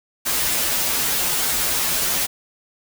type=noise with comb filter; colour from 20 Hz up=white; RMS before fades=-21 dBFS; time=0.25-2.27 s; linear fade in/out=20 ms; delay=10 ms; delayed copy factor=-1; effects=none